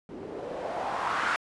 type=noise with low-pass filter sweep; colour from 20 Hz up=blue; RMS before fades=-32 dBFS; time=0.09-1.36 s; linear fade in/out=0 ms; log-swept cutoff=310 to 1500 Hz; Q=2.7; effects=resampled to 24000 Hz